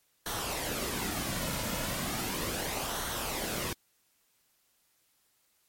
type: noise with flanger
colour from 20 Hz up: pink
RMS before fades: -34 dBFS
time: 0.26-3.73 s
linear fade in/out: 2 ms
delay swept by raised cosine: 0.4 to 2.6 ms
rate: 0.36 Hz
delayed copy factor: -0.5
effects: white hiss -71 dBFS RMS until 5.68 s + MP3 64 kbps